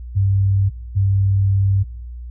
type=tone pair in turn; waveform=sine; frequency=98 / 98 Hz; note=G2 / G2; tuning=0 / 0 cents; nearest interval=unison; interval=0 cents; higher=neither; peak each=-13 dBFS; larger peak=neither; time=0.15-0.7 / 0.95-1.84 s; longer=second; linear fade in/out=20 ms; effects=noise-tail reverb RT60 0.5 s tail -18 dB re dry + added 60 Hz sine -29 dBFS peak until 2.3 s